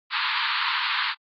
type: band-pass noise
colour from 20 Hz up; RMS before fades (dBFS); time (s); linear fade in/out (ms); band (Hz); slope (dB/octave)
pink; -26; 0.1-1.15; 50; 920 to 4500; 96
effects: AAC 32 kbps